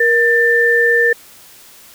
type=tone pair together; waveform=sine; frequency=472 / 1782 Hz; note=A#4 / A6; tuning=+22 / +22 cents; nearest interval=octave + major seventh; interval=2300 cents; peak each=-14 / -11 dBFS; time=0-1.13 s; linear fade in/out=5 ms; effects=white hiss -42 dBFS RMS until 1.94 s